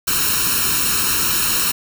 white noise with comb filter, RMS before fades -18 dBFS, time 0.07-1.72 s, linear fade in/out 10 ms, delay 0.73 ms, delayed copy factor +0.8, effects none

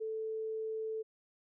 sine tone, 440.1 Hz, A4, in tune, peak -35 dBFS, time 0-1.03 s, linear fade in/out 20 ms, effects none

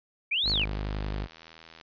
sine linear two-way sweep, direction up then down, 2239 to 4485 to 2239 Hz, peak -24 dBFS, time 0.31-0.65 s, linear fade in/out 10 ms, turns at 0.5 s
sawtooth tone, 51.2 Hz, G#1, 24 cents flat, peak -26 dBFS, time 0.43-1.28 s, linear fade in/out 50 ms
click train, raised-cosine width 0.2 ms, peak -30 dBFS, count 90, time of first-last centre 0.72-1.812 s, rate 81.5 Hz
effects resampled to 11025 Hz

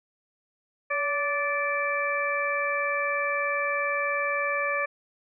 harmonic tone with a mistuned harmonic, 583 Hz, D5, 13 cents flat, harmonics 1 / 2 / 3 / 4, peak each -30 / -30 / -30 / -30 dBFS, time 0.9-4.86 s, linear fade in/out 10 ms, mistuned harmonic 1, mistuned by -43 cents, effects none

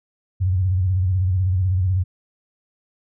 sine tone with vibrato, 92.5 Hz, F#2, in tune, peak -16 dBFS, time 0.4-2.04 s, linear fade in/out 20 ms, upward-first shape square, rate 16 Hz, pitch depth 74 cents each way, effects none

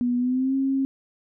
sine tone with pitch glide, 244.3 to 269.5 Hz, B3 to C#4, -19 to -49 cents, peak -20 dBFS, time 0.01-0.85 s, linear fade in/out 0 ms, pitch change +170 cents, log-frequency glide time 0.17-0.55 s, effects none

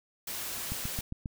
white noise, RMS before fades -37 dBFS, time 0.27-1.01 s, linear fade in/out 5 ms
click train, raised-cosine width 5 ms, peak -23 dBFS, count 5, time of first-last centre 0.72-1.258 s, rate 7.43 Hz
effects none

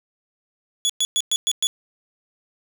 25% pulse tone bursts, 3397 Hz, G#7, 38 cents sharp, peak -14 dBFS, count 6, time 0.85-1.67 s, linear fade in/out 0 ms, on 45 ms, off 110 ms, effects none

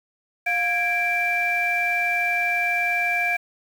sine tone cluster, 706 / 1648 / 2347 Hz, F5 / G#6 / D7, +19 / -14 / -2 cents, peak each -26 / -26 / -21 dBFS, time 0.46-3.37 s, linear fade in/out 10 ms, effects tanh soft clip ceiling -12 dBFS + 7-bit

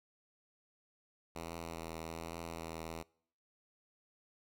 5% pulse tone with vibrato, 82.41 Hz, E2, in tune, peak -31 dBFS, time 1.35-3.03 s, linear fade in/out 10 ms, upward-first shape triangle, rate 1.2 Hz, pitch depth 27 cents each way, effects noise-tail reverb RT60 0.6 s tail -25 dB re dry

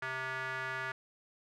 square tone with band-pass filter, 130.81 Hz, C3, in tune, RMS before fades -38 dBFS, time 0.02-0.92 s, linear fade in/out 5 ms, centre 1600 Hz, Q 3, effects none

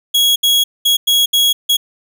40% pulse tone bursts at uneven times, 3322 Hz, G#7, in tune, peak -9 dBFS, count 6, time 0.14-0.36 / 0.43-0.64 / 0.85-0.97 / 1.07-1.26 / 1.33-1.53 / 1.69-1.77 s, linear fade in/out 10 ms, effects none

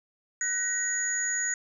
sine tone cluster, 1500 / 1893 / 6790 Hz, F#6 / A#6 / G#8, +23 / +26 / +37 cents, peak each -36 / -31 / -28 dBFS, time 0.41-1.54 s, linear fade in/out 2 ms, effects none

